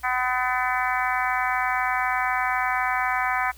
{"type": "harmonic tone", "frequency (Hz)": 252, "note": "B3", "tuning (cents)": 35, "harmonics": [3, 4, 5, 6, 7, 8, 9], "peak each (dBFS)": [-27, -28, -29, -30, -30, -31, -32], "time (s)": [0.03, 3.52], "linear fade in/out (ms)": 20, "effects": ["added 60 Hz sine -47 dBFS peak until 3.57 s", "white hiss -52 dBFS RMS until 3.57 s"]}